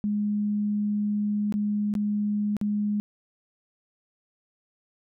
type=tone with dropouts; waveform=sine; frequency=207.7 Hz; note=G#3; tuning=in tune; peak=-23 dBFS; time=0.04-3 s; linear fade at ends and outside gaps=0 ms; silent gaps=1.524-1.54 / 1.939-1.952 / 2.567-2.613 s; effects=none